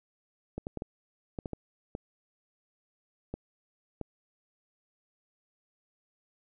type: clicks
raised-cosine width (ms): 2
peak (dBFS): -22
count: 10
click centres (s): 0.58 / 0.669 / 0.773 / 0.821 / 1.388 / 1.458 / 1.533 / 1.951 / 3.34 / 4.013
effects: none